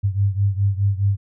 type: beating tone pair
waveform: sine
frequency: 98 / 102.8 Hz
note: G2 / G#2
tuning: 0 / -17 cents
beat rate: 4.8 Hz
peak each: -18 / -21 dBFS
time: 0.03-1.17 s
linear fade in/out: 20 ms
effects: none